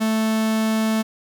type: tone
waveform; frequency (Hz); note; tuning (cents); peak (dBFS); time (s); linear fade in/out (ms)
45% pulse; 220; A3; 0; -18; 0-1.03; 20
effects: none